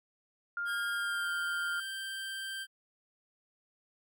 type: tone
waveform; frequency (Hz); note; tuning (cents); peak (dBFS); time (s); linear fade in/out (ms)
sine; 1404; F6; +9; -32; 0.57-1.8; 2
type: tone with pitch glide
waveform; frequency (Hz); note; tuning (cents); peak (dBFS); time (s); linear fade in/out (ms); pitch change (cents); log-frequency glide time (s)
25% pulse; 1618 to 1571; G#6 to G6; -46 to +3; -33; 0.65-2.67; 50; -51; 0.94-1.3
effects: MP3 96 kbps